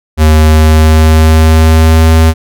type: tone with pitch glide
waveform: square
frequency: 77.78 to 80.48 Hz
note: D#2 to E2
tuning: 0 to -41 cents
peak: -3 dBFS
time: 0.17-2.34 s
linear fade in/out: 50 ms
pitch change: +59 cents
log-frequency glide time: 0.35-2.1 s
effects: none